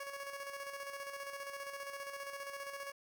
15% pulse tone with tremolo, 558 Hz, C#5, 11 cents sharp, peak -35 dBFS, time 0-2.92 s, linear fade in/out 5 ms, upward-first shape square, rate 15 Hz, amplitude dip 45%, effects none

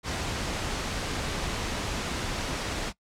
pink noise, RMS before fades -31 dBFS, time 0.03-2.93 s, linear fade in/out 50 ms, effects noise-tail reverb RT60 0.1 s tail -21 dB re dry + low-pass 7000 Hz 12 dB/octave

